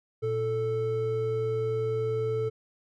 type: tone pair together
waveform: triangle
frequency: 116.54 / 440 Hz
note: A#2 / A4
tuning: 0 / 0 cents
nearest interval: octave + major seventh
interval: 2300 cents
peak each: -30 / -25 dBFS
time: 0.22-2.5 s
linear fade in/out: 20 ms
effects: none